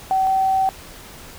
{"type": "tone pair in turn", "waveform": "sine", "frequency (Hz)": [763, 766.5], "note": ["G5", "G5"], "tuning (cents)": [-47, -39], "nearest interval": "unison", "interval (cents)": 8, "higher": "second", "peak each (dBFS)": -15, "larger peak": "neither", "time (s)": [[0.11, 0.27], [0.27, 0.69]], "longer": "second", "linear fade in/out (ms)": 0, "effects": ["pink hiss -40 dBFS RMS until 1.38 s"]}